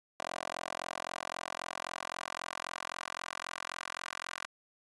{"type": "tone with high-pass filter sweep", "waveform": "10% pulse", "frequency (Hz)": 43.79, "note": "F1", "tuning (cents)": 5, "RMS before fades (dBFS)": -41, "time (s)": [0.2, 4.46], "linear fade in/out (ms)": 0, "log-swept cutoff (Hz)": [710, 1300], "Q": 1.6, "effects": ["resampled to 22050 Hz"]}